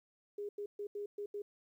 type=tone bursts at uneven times; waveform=sine; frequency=410 Hz; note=G#4; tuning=22 cents flat; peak=-38 dBFS; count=6; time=0.38-0.49 / 0.58-0.66 / 0.79-0.87 / 0.95-1.06 / 1.18-1.26 / 1.34-1.42 s; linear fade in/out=5 ms; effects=12-bit